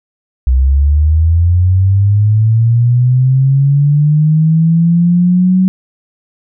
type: linear sweep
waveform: sine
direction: up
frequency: 62.4 to 188.2 Hz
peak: -6 dBFS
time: 0.47-5.68 s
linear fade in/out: 0 ms
effects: none